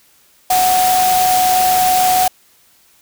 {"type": "tone in noise", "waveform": "sine", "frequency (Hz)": 738, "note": "F#5", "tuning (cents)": -5, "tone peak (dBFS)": -11, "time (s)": [0.5, 2.28], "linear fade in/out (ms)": 5, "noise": "white", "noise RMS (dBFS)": -19, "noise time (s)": [0.5, 2.28], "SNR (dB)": 5, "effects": ["white hiss -52 dBFS RMS until 3.01 s"]}